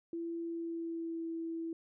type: tone with pitch glide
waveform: sine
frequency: 335.6 to 329.5 Hz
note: E4 to E4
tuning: +31 to -1 cents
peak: -36 dBFS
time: 0.13-1.73 s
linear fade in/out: 2 ms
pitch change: -32 cents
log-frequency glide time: 0.42-1.26 s
effects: none